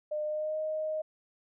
sine tone with pitch glide, 605 to 622.4 Hz, D#5 to D#5, -49 to 0 cents, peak -30 dBFS, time 0.11-1.02 s, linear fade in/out 10 ms, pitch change +49 cents, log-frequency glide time 0.24-0.58 s, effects none

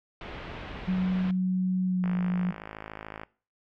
pink low-pass noise, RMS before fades -40 dBFS, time 0.21-1.31 s, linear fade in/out 2 ms, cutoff 3200 Hz, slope 24 dB/octave
sine tone with pitch glide, 185 to 180.57 Hz, F#3 to F#3, 0 to -42 cents, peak -23 dBFS, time 0.87-2.52 s, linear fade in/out 20 ms, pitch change -42 cents, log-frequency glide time 1.86-2.1 s
click train, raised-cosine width 0.5 ms, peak -23 dBFS, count 65, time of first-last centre 2.04-3.234 s, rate 53.6 Hz
effects noise-tail reverb RT60 0.4 s tail -22 dB re dry

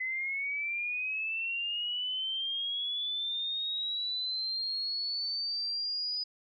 sine linear sweep, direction up, 2023 to 4974 Hz, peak -31 dBFS, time 0-6.24 s, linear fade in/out 10 ms, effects none

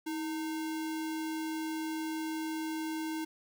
sine tone with sample-and-hold, 318.1 Hz, D#4, 38 cents sharp, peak -33 dBFS, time 0.06-3.25 s, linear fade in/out 10 ms, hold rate 1225 Hz, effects none

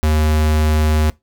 square tone, 77 Hz, D#2, 17 cents flat, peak -13 dBFS, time 0.03-1.1 s, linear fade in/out 0 ms, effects noise-tail reverb RT60 0.2 s tail -22 dB re dry

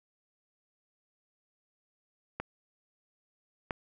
clicks, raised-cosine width 0.5 ms, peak -19 / -17 dBFS, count 2, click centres 2.4 / 3.708 s, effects none

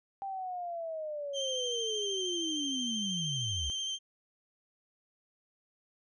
sine linear sweep, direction down, 791 to 63.7 Hz, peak -35 dBFS, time 0.22-3.7 s, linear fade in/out 0 ms
35% pulse tone with vibrato, 3136 Hz, G7, in tune, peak -31 dBFS, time 1.33-3.99 s, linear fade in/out 50 ms, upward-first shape sine, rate 13 Hz, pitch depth 22 cents each way
effects resampled to 24000 Hz

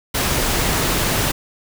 pink noise, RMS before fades -19 dBFS, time 0.14-1.32 s, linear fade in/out 10 ms, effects none

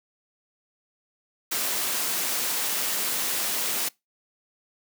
white noise, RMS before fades -27 dBFS, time 1.51-3.89 s, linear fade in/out 10 ms, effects noise-tail reverb RT60 0.2 s tail -24 dB re dry + high-pass 200 Hz 12 dB/octave

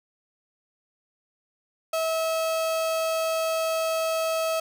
35% pulse tone, 647 Hz, E5, 32 cents flat, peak -22 dBFS, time 1.93-4.6 s, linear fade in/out 5 ms, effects none

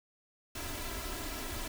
pink noise with comb filter, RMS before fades -39 dBFS, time 0.55-1.68 s, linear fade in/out 5 ms, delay 3 ms, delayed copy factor +0.7, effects none

